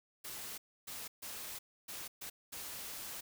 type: noise bursts at uneven times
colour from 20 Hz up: white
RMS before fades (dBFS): -45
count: 6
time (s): 0.24-0.58 / 0.87-1.08 / 1.22-1.59 / 1.88-2.08 / 2.21-2.3 / 2.52-3.21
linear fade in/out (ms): 10
effects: none